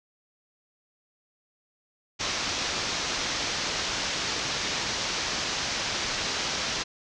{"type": "low-pass noise", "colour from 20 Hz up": "white", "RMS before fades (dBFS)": -30, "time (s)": [2.19, 6.84], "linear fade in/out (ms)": 20, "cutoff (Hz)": 6300, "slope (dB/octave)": 48, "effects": []}